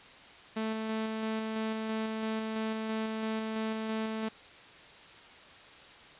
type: tone with tremolo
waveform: sawtooth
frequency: 220 Hz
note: A3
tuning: in tune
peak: -27 dBFS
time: 0.56-4.29 s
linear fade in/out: 10 ms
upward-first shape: square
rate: 3 Hz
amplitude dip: 25%
effects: white hiss -52 dBFS RMS until 6.19 s + resampled to 8000 Hz